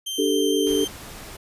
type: tone with vibrato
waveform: sawtooth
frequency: 3136 Hz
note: G7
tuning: in tune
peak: -24 dBFS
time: 0.06-0.88 s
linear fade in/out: 10 ms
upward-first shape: triangle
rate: 6.7 Hz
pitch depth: 8 cents each way
type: chord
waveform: sine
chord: D suspended fourth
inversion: none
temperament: just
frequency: 293.7 / 391.6 / 440.5 Hz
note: D4 / G4 / A4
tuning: 0 / -2 / +2 cents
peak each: -23 dBFS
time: 0.18-0.85 s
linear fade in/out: 10 ms
type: noise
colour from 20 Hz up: pink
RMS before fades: -39 dBFS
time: 0.66-1.37 s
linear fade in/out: 10 ms
effects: resampled to 32000 Hz